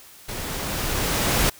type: noise with level ramp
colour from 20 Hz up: pink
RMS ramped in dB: -32 to -19 dBFS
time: 0.28-1.5 s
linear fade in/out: 10 ms
effects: white hiss -47 dBFS RMS until 1.59 s